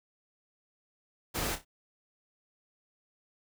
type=noise with echo; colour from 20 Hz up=pink; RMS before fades=-33 dBFS; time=1.34-1.56 s; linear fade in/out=20 ms; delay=30 ms; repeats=3; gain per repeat=-10 dB; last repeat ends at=1.65 s; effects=none